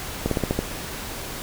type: slowing click train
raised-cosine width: 2 ms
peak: -8 dBFS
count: 6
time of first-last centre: 0.26-0.59 s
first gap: 53 ms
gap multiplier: 1.11
effects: pink hiss -33 dBFS RMS until 1.42 s